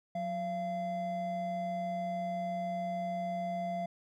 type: tone pair together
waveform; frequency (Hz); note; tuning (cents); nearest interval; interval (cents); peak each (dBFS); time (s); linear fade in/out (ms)
triangle; 181.4 / 684.9; F#3 / F5; -34 / -34; octave + major seventh; 2300; -37 / -32; 0.15-3.86; 5
effects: none